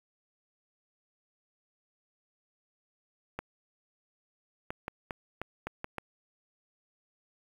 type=clicks; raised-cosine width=0.5 ms; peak=-20 dBFS; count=8; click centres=3.39 / 4.705 / 4.881 / 5.108 / 5.416 / 5.67 / 5.844 / 5.983 s; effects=8-bit